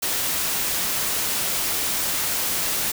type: noise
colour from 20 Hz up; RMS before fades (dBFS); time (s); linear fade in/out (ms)
white; -24; 0.02-2.92; 10
effects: none